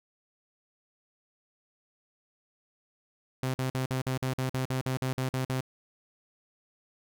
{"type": "tone bursts", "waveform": "sawtooth", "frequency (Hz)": 130, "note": "C3", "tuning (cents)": -11, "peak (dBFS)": -24, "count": 14, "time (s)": [3.43, 5.607], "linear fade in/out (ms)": 0, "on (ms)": 110, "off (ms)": 49, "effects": []}